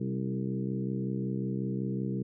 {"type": "harmonic tone with a mistuned harmonic", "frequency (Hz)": 65.41, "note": "C2", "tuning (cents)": 0, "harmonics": [2, 3, 4, 5, 6, 7], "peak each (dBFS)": [-34, -33, -41, -39, -41, -44], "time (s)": [0, 2.23], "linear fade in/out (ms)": 10, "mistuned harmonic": 4, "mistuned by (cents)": 29, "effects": []}